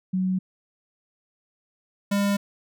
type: tone pair in turn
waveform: sine / square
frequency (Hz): 186.2 / 201.3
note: F#3 / G3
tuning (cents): +11 / +46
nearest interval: minor second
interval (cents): 135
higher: second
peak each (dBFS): -21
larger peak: neither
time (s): 0.13-0.39 / 2.11-2.37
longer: neither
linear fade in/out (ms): 10
effects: none